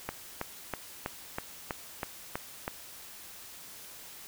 click train, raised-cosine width 0.5 ms, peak -17 dBFS, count 9, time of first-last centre 0.09-2.679 s, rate 3.09 Hz, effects white hiss -48 dBFS RMS until 4.27 s

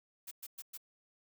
blue noise bursts, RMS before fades -45 dBFS, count 4, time 0.27-0.776 s, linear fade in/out 10 ms, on 44 ms, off 110 ms, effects none

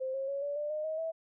sine tone with pitch steps, 523 / 539.6 / 556.7 / 574.3 / 592.5 / 611.3 / 630.6 / 650.6 Hz, C5 / C#5 / C#5 / D5 / D5 / D#5 / D#5 / E5, -1 / -47 / +7 / -39 / +15 / -31 / +23 / -23 cents, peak -32 dBFS, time 0-1.12 s, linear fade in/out 20 ms, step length 140 ms, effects none

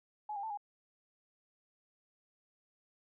sine tone with pitch steps, 845 / 802 / 884 / 821 Hz, G#5 / G5 / A5 / G#5, +30 / +39 / +8 / -20 cents, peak -37 dBFS, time 0.29-0.574 s, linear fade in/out 5 ms, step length 71 ms, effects none

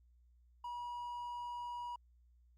triangle tone, 965 Hz, B5, 40 cents flat, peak -39 dBFS, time 0.64-1.96 s, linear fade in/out 5 ms, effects added 60 Hz sine -64 dBFS peak until 2.57 s + Opus 48 kbps

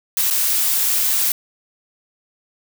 blue noise with dropouts, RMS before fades -18 dBFS, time 0.17-1.32 s, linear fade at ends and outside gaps 1 ms, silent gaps 0.302-0.308 s, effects none

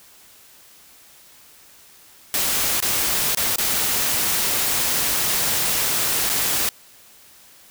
white noise with dropouts, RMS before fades -21 dBFS, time 2.34-6.69 s, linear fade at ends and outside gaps 1 ms, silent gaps 2.803-2.824 / 3.349-3.372 / 3.559-3.583 / 6.294-6.298 s, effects white hiss -49 dBFS RMS until 7.7 s

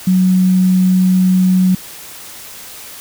sine tone, 185 Hz, F#3, in tune, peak -8 dBFS, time 0.07-1.75 s, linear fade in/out 5 ms, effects white hiss -33 dBFS RMS until 3 s

